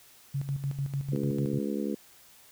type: tone with tremolo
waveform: sine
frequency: 138.59 Hz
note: C#3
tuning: in tune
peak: -27 dBFS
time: 0.34-1.59 s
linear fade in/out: 10 ms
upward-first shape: square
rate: 6.7 Hz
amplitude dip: 65%
type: harmonic tone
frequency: 70.6 Hz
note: C#2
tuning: 32 cents sharp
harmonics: 3 / 4 / 5 / 6 / 7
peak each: -32 / -34 / -36 / -38 / -39 dBFS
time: 1.12-1.95 s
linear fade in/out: 5 ms
effects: white hiss -56 dBFS RMS until 2.51 s